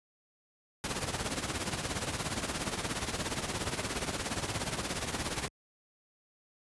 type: noise with tremolo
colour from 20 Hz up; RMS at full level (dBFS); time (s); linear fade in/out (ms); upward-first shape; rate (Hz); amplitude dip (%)
pink; -31; 0.84-5.48; 0; triangle; 17; 75
effects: high-pass 60 Hz 12 dB/octave + resampled to 24000 Hz